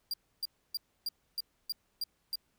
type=tone bursts; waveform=45% pulse; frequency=4767 Hz; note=D8; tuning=25 cents sharp; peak=-31 dBFS; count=8; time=0.11-2.356 s; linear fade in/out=2 ms; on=27 ms; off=290 ms; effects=pink hiss -75 dBFS RMS until 2.58 s